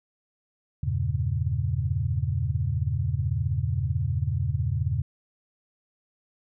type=chord; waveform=sine; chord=E diminished seventh; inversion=none; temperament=equal; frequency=82.41 / 98 / 116.54 / 138.59 Hz; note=E2 / G2 / Bb2 / Db3; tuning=0 / 0 / 0 / 0 cents; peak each=-29 dBFS; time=0.83-5.02 s; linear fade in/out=5 ms; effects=none